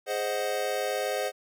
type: chord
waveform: square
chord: Ab dominant seventh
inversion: none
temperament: equal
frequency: 415.3 / 523.3 / 622.3 / 740 Hz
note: Ab4 / C5 / Eb5 / Gb5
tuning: 0 / 0 / 0 / 0 cents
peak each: -35 / -32 / -34 / -35 dBFS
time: 0.06-1.32 s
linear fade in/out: 50 ms
effects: none